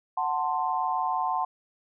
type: chord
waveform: sine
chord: F# diminished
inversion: none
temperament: equal with one note detuned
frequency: 740 / 886.1 / 1046.5 Hz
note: F#5 / A5 / C6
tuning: 0 / +12 / 0 cents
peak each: -29 dBFS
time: 0.17-1.45 s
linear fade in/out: 5 ms
effects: none